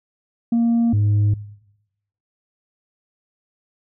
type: tone pair in turn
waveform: sine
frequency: 233.1 / 103.83 Hz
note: A#3 / G#2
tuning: 0 / 0 cents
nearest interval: octave + major second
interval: 1400 cents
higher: first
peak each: -12 dBFS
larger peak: neither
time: 0.52-0.93 / 0.93-1.34 s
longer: neither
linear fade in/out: 5 ms
effects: noise-tail reverb RT60 0.9 s tail -21 dB re dry + tanh soft clip ceiling -13 dBFS